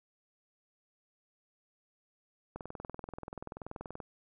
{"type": "click train", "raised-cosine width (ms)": 1, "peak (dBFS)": -27, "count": 31, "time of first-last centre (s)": [2.56, 4.002], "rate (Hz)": 20.8, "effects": []}